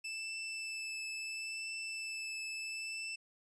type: tone with vibrato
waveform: sawtooth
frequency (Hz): 2637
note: E7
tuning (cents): 0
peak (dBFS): -36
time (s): 0.04-3.16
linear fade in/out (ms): 10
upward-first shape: triangle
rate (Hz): 0.73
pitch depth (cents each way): 13
effects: resampled to 22050 Hz